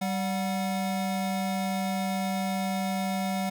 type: tone pair together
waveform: square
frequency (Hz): 193.5 / 733.7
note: G3 / F#5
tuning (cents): -22 / -15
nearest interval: octave + major seventh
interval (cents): 2307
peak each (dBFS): -29 / -33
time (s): 0.01-3.5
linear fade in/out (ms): 10
effects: none